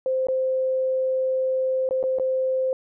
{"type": "tone with dropouts", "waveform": "sine", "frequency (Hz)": 521, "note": "C5", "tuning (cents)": -7, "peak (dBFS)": -20, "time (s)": [0.06, 2.73], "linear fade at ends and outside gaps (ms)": 1, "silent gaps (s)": [[0.27, 0.285], [1.89, 1.909], [2.029, 2.038], [2.186, 2.197]], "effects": []}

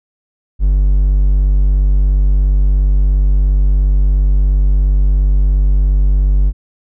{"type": "tone", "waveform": "triangle", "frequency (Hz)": 48.54, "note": "G1", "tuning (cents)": -16, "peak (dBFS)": -6, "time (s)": [0.59, 6.53], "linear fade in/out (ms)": 50, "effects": []}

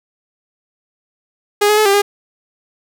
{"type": "tone with pitch steps", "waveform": "sawtooth", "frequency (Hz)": [412.3, 421.9, 429.5, 396.8, 407.2], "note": ["G#4", "G#4", "A4", "G4", "G#4"], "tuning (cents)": [-13, 27, -42, 21, -34], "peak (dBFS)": -6, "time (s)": [1.61, 2.02], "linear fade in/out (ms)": 10, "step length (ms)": 82, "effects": []}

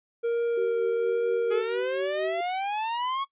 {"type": "tone with vibrato", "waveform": "triangle", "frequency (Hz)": 466.2, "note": "A#4", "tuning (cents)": 0, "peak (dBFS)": -21, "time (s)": [0.23, 1.62], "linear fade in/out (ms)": 20, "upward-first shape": "triangle", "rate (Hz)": 1.2, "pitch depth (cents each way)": 13}
{"type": "tone with tremolo", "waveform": "sine", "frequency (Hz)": 380, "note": "F#4", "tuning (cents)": 46, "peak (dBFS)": -27, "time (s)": [0.57, 2.41], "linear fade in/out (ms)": 5, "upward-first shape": "triangle", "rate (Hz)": 4.3, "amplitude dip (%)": 60}
{"type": "exponential sweep", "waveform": "45% pulse", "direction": "up", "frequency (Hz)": [415.3, 1117], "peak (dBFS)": -27, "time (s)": [1.5, 3.25], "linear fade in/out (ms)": 20}
{"effects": ["noise-tail reverb RT60 0.1 s tail -20 dB re dry", "resampled to 8000 Hz"]}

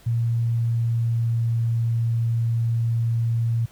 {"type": "tone with pitch glide", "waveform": "sine", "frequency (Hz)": [116.54, 115.73], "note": ["A#2", "A#2"], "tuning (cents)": [0, -12], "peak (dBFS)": -19, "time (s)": [0.06, 3.66], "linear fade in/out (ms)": 10, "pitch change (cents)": -12, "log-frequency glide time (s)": [0.34, 1.58], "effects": ["pink hiss -53 dBFS RMS until 3.71 s"]}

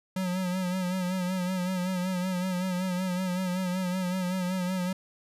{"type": "tone with vibrato", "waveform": "square", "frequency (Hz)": 183.2, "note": "F#3", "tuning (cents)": -17, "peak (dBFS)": -28, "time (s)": [0.16, 4.93], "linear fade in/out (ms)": 5, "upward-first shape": "sine", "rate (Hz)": 5.3, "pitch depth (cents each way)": 52, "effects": ["resampled to 32000 Hz"]}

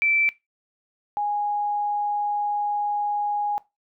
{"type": "tone pair in turn", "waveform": "sine", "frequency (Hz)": [2330, 826.4], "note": ["D7", "G#5"], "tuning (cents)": [-14, -9], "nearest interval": "octave + tritone", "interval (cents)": 1795, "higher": "first", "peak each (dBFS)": [-18, -22], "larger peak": "first", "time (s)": [[0.02, 0.29], [1.17, 3.58]], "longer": "second", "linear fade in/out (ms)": 0, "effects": ["noise-tail reverb RT60 0.2 s tail -19 dB re dry"]}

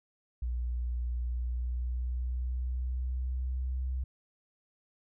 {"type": "tone with pitch glide", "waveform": "sine", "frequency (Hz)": [60.3, 64.26], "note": ["B1", "C2"], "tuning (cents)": [-41, -31], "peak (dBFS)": -30, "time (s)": [0.42, 4.04], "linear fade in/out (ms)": 5, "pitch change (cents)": 110, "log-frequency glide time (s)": [1.18, 3.85], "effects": []}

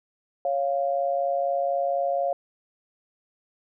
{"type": "tone pair together", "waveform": "sine", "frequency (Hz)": [554.4, 698.5], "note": ["C#5", "F5"], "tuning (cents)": [0, 0], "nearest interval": "major third", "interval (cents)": 400, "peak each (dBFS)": -25, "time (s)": [0.45, 2.33], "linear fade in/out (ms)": 2, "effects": []}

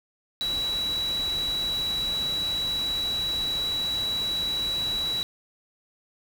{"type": "tone in noise", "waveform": "sine", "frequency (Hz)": 3914, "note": "B7", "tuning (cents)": -16, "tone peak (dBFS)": -25, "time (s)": [0.41, 5.23], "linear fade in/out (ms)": 0, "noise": "pink", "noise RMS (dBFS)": -38, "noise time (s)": [0.41, 5.23], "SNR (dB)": 10, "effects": []}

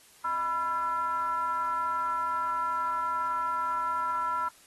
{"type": "ring-modulated tone", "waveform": "triangle", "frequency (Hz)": 181.2, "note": "F#3", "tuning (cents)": -36, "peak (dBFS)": -22, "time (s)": [0.24, 4.49], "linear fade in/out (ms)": 10, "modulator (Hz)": 1170, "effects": ["white hiss -57 dBFS RMS until 4.66 s", "AAC 32 kbps"]}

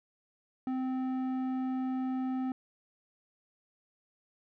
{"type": "tone with low-pass filter", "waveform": "square", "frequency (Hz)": 259, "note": "C4", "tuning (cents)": -17, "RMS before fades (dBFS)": -33, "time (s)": [0.67, 2.52], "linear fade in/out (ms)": 2, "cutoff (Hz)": 1000, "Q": 0.59, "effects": []}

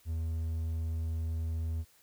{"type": "tone", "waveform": "triangle", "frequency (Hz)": 81.1, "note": "E2", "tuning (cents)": -28, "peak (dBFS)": -29, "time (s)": [0.05, 1.85], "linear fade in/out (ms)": 50, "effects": ["white hiss -64 dBFS RMS until 2.02 s"]}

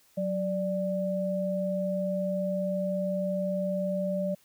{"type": "tone pair together", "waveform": "sine", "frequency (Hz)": [185.52, 589], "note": ["F#3", "D5"], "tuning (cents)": [5, 5], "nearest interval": "octave + minor sixth", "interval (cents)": 2000, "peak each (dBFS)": [-30, -29], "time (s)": [0.17, 4.35], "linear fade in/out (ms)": 10, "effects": ["white hiss -63 dBFS RMS until 4.44 s"]}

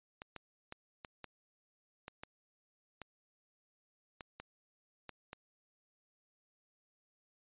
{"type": "clicks", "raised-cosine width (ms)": 0.3, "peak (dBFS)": -29, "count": 12, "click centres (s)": [0.219, 0.363, 0.724, 1.048, 1.243, 2.081, 2.235, 3.017, 4.208, 4.4, 5.093, 5.331], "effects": ["resampled to 8000 Hz"]}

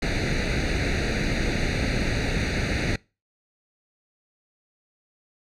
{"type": "noise with comb filter", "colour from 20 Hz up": "pink", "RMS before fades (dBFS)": -24, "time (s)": [0.02, 2.96], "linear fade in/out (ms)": 5, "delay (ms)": 0.47, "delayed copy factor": 0.9, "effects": ["noise-tail reverb RT60 0.3 s tail -24 dB re dry", "low-pass 4000 Hz 12 dB/octave"]}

